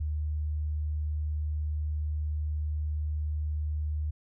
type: tone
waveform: sine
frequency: 75.8 Hz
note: D#2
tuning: 45 cents flat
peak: -28 dBFS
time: 0-4.11 s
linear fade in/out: 10 ms
effects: none